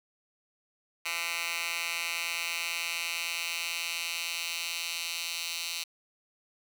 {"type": "tone with high-pass filter sweep", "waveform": "10% pulse", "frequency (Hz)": 169, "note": "E3", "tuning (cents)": 43, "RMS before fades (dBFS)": -34, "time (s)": [1.05, 5.84], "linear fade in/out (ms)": 10, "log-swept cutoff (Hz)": [2000, 3400], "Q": 1.7, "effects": []}